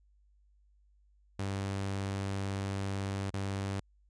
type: tone with dropouts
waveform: sawtooth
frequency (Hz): 98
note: G2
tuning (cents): 0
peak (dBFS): -29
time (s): 1.39-3.8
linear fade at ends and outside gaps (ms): 5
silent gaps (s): 3.304-3.337
effects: added 50 Hz sine -63 dBFS peak until 4.09 s + resampled to 22050 Hz